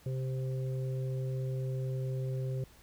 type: harmonic tone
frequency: 130.81 Hz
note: C3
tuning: in tune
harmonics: 1 / 3 / 4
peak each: -32 / -43 / -45 dBFS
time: 0.06-2.64 s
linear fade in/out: 2 ms
effects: added 60 Hz sine -63 dBFS peak until 2.82 s + pink hiss -60 dBFS RMS until 2.82 s